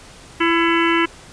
harmonic tone with a mistuned harmonic, 334.9 Hz, E4, 27 cents sharp, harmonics 1 / 3 / 4 / 5 / 6 / 7 / 8 / 9, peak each -17 / -22 / -23 / -24 / -25 / -25 / -26 / -27 dBFS, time 0.4-1.06 s, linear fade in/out 10 ms, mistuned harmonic 7, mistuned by -86 cents, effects pink hiss -42 dBFS RMS until 1.32 s + resampled to 22050 Hz

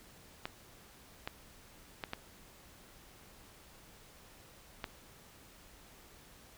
clicks, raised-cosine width 0.3 ms, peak -21 dBFS, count 5, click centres 0.455 / 1.275 / 2.038 / 2.134 / 4.842 s, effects pink hiss -58 dBFS RMS until 6.57 s

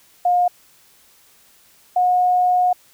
sine tone pair in turn, 713 / 724.2 Hz, F5 / F#5, +36 / -37 cents, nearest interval unison, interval 27 cents, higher second, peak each -13 dBFS, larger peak neither, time 0.25-0.48 / 1.96-2.73 s, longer second, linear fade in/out 5 ms, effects white hiss -53 dBFS RMS until 2.93 s

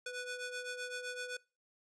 sawtooth ring-modulated tone, 987.8 Hz, B5, in tune, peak -33 dBFS, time 0.06-1.37 s, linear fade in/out 5 ms, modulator 490 Hz, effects noise-tail reverb RT60 0.3 s tail -23 dB re dry + resampled to 22050 Hz

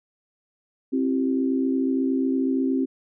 sine tone cluster, 265.7 / 334.1 / 387.5 Hz, C4 / E4 / G4, +27 / +23 / -20 cents, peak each -21 / -29 / -29 dBFS, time 0.92-2.86 s, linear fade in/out 20 ms, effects none

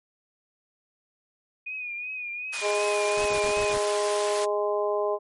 sine tone with vibrato, 2466 Hz, D#7, 16 cents flat, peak -31 dBFS, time 1.66-3.74 s, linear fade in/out 10 ms, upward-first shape triangle, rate 2.7 Hz, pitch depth 65 cents each way
pink high-pass noise, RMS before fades -34 dBFS, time 2.52-4.46 s, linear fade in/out 20 ms, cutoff 1300 Hz, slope 12 dB/octave
harmonic tone, 206.9 Hz, G#3, 6 cents flat, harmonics 2 / 3 / 4 / 5, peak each -26 / -27 / -34 / -32 dBFS, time 2.61-5.19 s, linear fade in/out 50 ms
pink noise bursts, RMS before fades -36 dBFS, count 5, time 3.17-3.783 s, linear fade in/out 5 ms, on 89 ms, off 42 ms
effects MP3 48 kbps

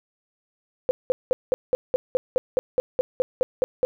sine tone bursts, 509 Hz, C5, 48 cents flat, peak -16 dBFS, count 15, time 0.89-3.85 s, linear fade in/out 0 ms, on 20 ms, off 190 ms, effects none

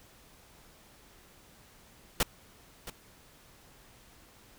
pink noise with echo, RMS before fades -26 dBFS, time 2.2-2.23 s, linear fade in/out 2 ms, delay 670 ms, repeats 1, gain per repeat -15 dB, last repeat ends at 2.9 s, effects pink hiss -58 dBFS RMS until 4.58 s

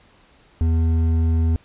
triangle tone with hard clipping, 81.6 Hz, E2, 17 cents flat, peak -17 dBFS, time 0.61-1.56 s, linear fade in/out 0 ms, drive 11 dB, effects pink hiss -54 dBFS RMS until 1.64 s + resampled to 8000 Hz

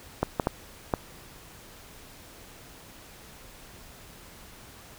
clicks, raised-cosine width 1 ms, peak -9 dBFS, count 4, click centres 0.23 / 0.398 / 0.471 / 0.938 s, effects pink hiss -49 dBFS RMS until 4.98 s

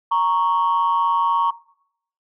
sine tone pair together, 932.3 / 1108.7 Hz, A#5 / C#6, 0 / 0 cents, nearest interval minor third, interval 300 cents, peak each -17 dBFS, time 0.11-1.51 s, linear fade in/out 10 ms, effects noise-tail reverb RT60 0.7 s tail -21 dB re dry + tanh soft clip ceiling -11 dBFS

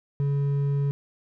triangle tone with hard clipping, 141.2 Hz, C#3, 32 cents sharp, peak -23 dBFS, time 0.2-0.91 s, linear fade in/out 0 ms, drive 8 dB, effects none

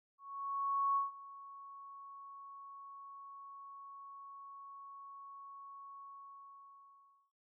sine tone with ADSR envelope, 1108.7 Hz, C#6, in tune, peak -29 dBFS, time 0.18-7.32 s, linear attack 780 ms, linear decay 150 ms, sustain -20 dB, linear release 1300 ms, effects none

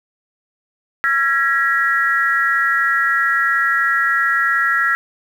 sine tone cluster, 1360 / 1656 / 1913 Hz, F6 / G#6 / A#6, -46 / -5 / +44 cents, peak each -18 dBFS, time 1.04-4.95 s, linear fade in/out 0 ms, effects 7-bit

